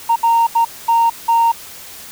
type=tone bursts at uneven times; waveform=sine; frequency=924 Hz; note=A#5; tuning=16 cents flat; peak=-8 dBFS; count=5; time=0.09-0.16 / 0.23-0.47 / 0.55-0.65 / 0.88-1.1 / 1.28-1.52 s; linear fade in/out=10 ms; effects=tanh soft clip ceiling -7 dBFS + white hiss -35 dBFS RMS until 2.11 s